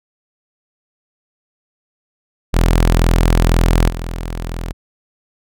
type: tone with level steps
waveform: sawtooth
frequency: 42 Hz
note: E1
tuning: 33 cents sharp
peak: -6 / -18 dBFS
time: 2.53-4.73 s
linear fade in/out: 20 ms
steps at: 3.88 s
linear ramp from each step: 20 ms
effects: none